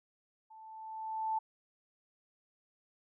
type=tone with level ramp; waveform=sine; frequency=880 Hz; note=A5; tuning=in tune; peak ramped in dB=-52 to -29 dBFS; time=0.5-1.39 s; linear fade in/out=10 ms; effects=none